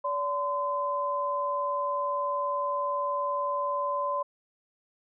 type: tone pair together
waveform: sine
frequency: 574 / 1024.7 Hz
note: D5 / C6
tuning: -40 / -36 cents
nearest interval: minor seventh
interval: 1004 cents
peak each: -31 / -28 dBFS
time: 0.04-4.23 s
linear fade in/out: 10 ms
effects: none